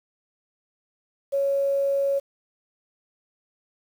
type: tone with quantisation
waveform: sine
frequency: 555 Hz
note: C#5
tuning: 2 cents sharp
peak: -20 dBFS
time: 1.32-2.2 s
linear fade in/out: 20 ms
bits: 8
effects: none